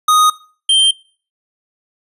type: tone pair in turn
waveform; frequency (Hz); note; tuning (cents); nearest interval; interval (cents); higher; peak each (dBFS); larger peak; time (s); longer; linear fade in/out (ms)
square; 1244.5 / 3147; D#6 / G7; 0 / +6; octave + major third; 1606; second; -9; neither; 0.08-0.3 / 0.69-0.91; neither; 5
effects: noise-tail reverb RT60 0.4 s tail -19 dB re dry + resampled to 32000 Hz